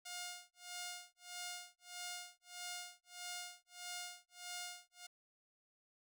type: tone with tremolo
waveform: 5% pulse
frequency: 712 Hz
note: F5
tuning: 33 cents sharp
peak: -32 dBFS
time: 0.05-5.07 s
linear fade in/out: 10 ms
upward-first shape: sine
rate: 1.6 Hz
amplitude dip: 100%
effects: none